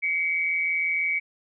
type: tone pair together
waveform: sine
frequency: 2105 / 2271 Hz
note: C7 / C#7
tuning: +10 / +41 cents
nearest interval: minor second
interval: 131 cents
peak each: -30 / -23 dBFS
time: 0.02-1.2 s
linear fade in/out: 20 ms
effects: none